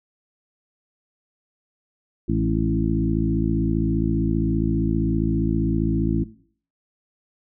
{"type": "harmonic tone with a mistuned harmonic", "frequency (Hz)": 55.1, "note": "A1", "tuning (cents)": 3, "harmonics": [1, 2, 3, 4, 5, 6], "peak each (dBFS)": [-26, -26, -26, -26, -26, -26], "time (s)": [2.28, 6.24], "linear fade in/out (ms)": 10, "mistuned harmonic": 4, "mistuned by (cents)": -27, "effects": ["noise-tail reverb RT60 0.5 s tail -17 dB re dry"]}